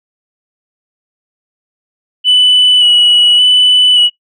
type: tone with vibrato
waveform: sine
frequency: 2960 Hz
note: F#7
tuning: in tune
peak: -3 dBFS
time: 2.24-4.1 s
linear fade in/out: 50 ms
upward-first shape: square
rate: 0.87 Hz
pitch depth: 17 cents each way
effects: noise-tail reverb RT60 0.1 s tail -17 dB re dry + tanh soft clip ceiling -2 dBFS